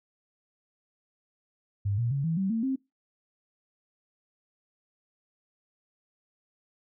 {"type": "tone with pitch steps", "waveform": "sine", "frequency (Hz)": [100.6, 118.26, 139.02, 163.43, 192.11, 225.8, 265.5], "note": ["G2", "A#2", "C#3", "E3", "G3", "A3", "C4"], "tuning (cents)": [45, 25, 5, -15, -35, 45, 25], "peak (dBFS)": -25, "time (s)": [1.85, 2.76], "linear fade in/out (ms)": 10, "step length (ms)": 130, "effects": ["noise-tail reverb RT60 0.2 s tail -21 dB re dry"]}